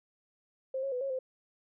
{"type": "tone with pitch steps", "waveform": "sine", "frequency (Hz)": [527, 546, 498.7, 546, 518], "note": ["C5", "C#5", "B4", "C#5", "C5"], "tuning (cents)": [12, -26, 17, -26, -17], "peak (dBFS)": -31, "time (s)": [0.74, 1.19], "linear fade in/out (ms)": 5, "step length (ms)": 90, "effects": []}